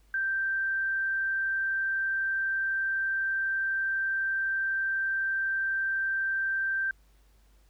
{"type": "tone", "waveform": "sine", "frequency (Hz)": 1568, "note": "G6", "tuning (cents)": 0, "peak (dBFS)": -26, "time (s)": [0.14, 6.91], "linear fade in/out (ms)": 2, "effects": ["added 50 Hz sine -58 dBFS peak until 7.69 s", "pink hiss -68 dBFS RMS until 7.69 s"]}